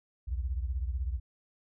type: beating tone pair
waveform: sine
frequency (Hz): 60.9 / 76.9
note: B1 / D#2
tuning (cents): -24 / -20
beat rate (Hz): 16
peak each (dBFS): -31 / -36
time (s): 0.27-1.2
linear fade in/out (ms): 20
effects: none